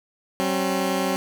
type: tone pair together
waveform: 15% pulse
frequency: 189.69 / 268.9 Hz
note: F#3 / C4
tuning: +43 / +47 cents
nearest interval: tritone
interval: 604 cents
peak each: -18 dBFS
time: 0.4-1.16 s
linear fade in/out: 0 ms
effects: none